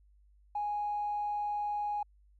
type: tone with tanh clipping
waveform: triangle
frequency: 829 Hz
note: G#5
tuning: 3 cents flat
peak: -31 dBFS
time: 0.55-2.03 s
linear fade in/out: 5 ms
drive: 4 dB
effects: added 50 Hz sine -60 dBFS peak until 2.39 s